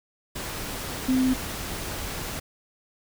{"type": "tone in noise", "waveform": "sine", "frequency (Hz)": 258.4, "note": "C4", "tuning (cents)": -21, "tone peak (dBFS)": -19, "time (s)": [1.08, 1.34], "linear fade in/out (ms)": 10, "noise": "pink", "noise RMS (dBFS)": -33, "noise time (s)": [0.35, 2.4], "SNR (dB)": 11, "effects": []}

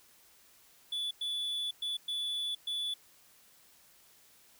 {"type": "tone bursts at uneven times", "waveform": "triangle", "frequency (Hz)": 3452, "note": "A7", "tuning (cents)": -34, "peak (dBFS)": -31, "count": 5, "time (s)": [[0.92, 1.11], [1.21, 1.71], [1.82, 1.97], [2.08, 2.55], [2.67, 2.94]], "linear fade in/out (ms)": 5, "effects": ["white hiss -62 dBFS RMS until 4.59 s"]}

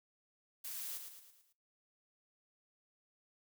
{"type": "noise with echo", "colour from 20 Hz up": "blue", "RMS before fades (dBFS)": -44, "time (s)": [0.64, 0.98], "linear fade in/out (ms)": 10, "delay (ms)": 110, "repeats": 5, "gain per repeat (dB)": -6, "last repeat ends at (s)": 1.53, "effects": ["noise-tail reverb RT60 0.3 s tail -20 dB re dry"]}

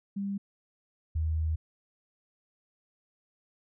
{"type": "tone pair in turn", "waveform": "sine", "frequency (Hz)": [198.8, 79.26], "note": ["G3", "D#2"], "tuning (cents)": [25, 33], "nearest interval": "octave + major third", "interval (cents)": 1592, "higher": "first", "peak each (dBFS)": [-30, -26], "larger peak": "second", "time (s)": [[0.16, 0.38], [1.15, 1.56]], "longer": "second", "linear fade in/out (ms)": 10, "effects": []}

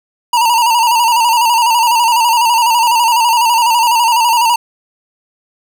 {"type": "tone with vibrato", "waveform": "square", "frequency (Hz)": 933, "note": "A#5", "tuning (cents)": 1, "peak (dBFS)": -9, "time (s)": [0.33, 4.56], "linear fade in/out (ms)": 5, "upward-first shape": "square", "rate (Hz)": 12, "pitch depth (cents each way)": 57, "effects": []}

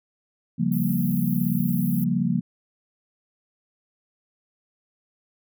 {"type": "chord", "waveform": "sine", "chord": "G half-diminished seventh", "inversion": "second", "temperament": "equal", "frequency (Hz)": [138.59, 174.61, 196, 233.1], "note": ["Db3", "F3", "G3", "Bb3"], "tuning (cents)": [0, 0, 0, 0], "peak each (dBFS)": [-28, -24, -27, -25], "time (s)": [0.58, 2.41], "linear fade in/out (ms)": 20}
{"type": "high-pass noise", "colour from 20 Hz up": "white", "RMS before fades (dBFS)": -36, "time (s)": [0.72, 2.04], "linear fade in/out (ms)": 0, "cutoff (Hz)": 11000, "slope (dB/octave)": 96}
{"effects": []}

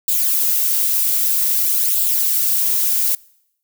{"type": "noise with flanger", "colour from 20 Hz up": "violet", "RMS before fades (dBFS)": -17, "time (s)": [0.08, 3.15], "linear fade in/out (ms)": 2, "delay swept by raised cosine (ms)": [0.25, 3.85], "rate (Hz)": 0.52, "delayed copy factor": 0.5, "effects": ["noise-tail reverb RT60 0.8 s tail -25 dB re dry"]}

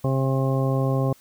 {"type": "harmonic tone", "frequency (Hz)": 133.6, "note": "C3", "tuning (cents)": 36, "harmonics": [1, 2, 3, 4, 5, 6, 8], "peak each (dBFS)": [-21, -28, -30, -28, -34, -36, -34], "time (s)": [0.04, 1.13], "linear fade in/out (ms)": 5, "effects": ["white hiss -55 dBFS RMS until 1.2 s"]}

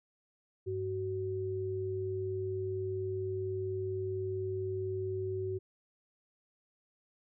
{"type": "tone pair together", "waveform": "sine", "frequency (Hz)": [100, 375.7], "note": ["G2", "F#4"], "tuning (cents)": [35, 26], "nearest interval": "octave + major seventh", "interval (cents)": 2291, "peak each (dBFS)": [-38, -34], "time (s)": [0.66, 5.59], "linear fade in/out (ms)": 20, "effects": []}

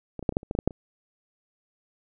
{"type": "clicks", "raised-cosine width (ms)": 2, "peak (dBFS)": [-21, -23, -9, -23, -9, -29, -16, -15, -10, -7, -29], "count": 11, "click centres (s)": [0.193, 0.227, 0.292, 0.324, 0.369, 0.431, 0.511, 0.551, 0.589, 0.676, 0.708], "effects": []}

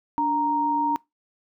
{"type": "tone pair together", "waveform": "sine", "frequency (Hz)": [291.5, 932.3], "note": ["D4", "A#5"], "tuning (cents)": [-13, 0], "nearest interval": "octave + minor sixth", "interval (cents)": 2013, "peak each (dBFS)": [-27, -21], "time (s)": [0.18, 0.96], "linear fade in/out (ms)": 0, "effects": ["noise-tail reverb RT60 0.2 s tail -24 dB re dry"]}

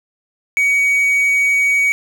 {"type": "tone with quantisation", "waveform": "triangle", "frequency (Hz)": 2254, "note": "C#7", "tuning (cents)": 28, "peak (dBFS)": -10, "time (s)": [0.57, 1.92], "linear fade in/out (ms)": 0, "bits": 6, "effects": []}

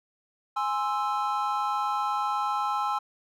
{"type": "chord", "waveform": "triangle", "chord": "Ab augmented", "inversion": "none", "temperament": "equal", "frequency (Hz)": [830.6, 1046.5, 1318.5], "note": ["Ab5", "C6", "E6"], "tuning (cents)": [0, 0, 0], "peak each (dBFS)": [-27, -29, -28], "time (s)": [0.56, 2.99], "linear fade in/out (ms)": 10, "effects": []}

